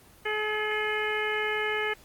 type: harmonic tone with a mistuned harmonic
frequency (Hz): 426.6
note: G#4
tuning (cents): +46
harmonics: 1 / 2 / 3 / 4 / 5 / 6 / 7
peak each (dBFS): -31 / -36 / -37 / -32 / -32 / -40 / -38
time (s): 0.25-1.94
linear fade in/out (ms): 10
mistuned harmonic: 6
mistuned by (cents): -53
effects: pink hiss -55 dBFS RMS until 2.04 s + Opus 24 kbps